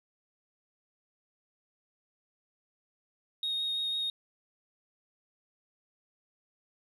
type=tone with vibrato; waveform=sine; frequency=3729 Hz; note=A#7; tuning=in tune; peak=-28 dBFS; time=3.43-4.1 s; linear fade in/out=2 ms; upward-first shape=sine; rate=6 Hz; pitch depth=10 cents each way; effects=tanh soft clip ceiling -27 dBFS